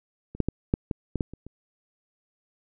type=clicks; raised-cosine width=3 ms; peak=-27 / -8 / -12 / -8 / -14 / -15 / -12 / -27 / -28 dBFS; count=9; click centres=0.35 / 0.403 / 0.486 / 0.739 / 0.912 / 1.157 / 1.208 / 1.336 / 1.466 s; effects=none